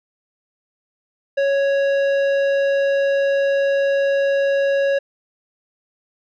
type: tone with tanh clipping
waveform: sine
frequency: 554.4 Hz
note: C#5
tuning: in tune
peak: -17 dBFS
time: 1.37-4.99 s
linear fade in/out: 10 ms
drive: 12 dB
effects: none